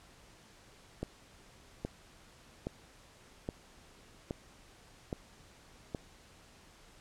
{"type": "click train", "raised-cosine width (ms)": 2, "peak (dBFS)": -22, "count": 7, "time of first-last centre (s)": [1.03, 5.948], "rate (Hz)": 1.22, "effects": ["pink hiss -59 dBFS RMS until 7 s", "low-pass 9000 Hz 12 dB/octave"]}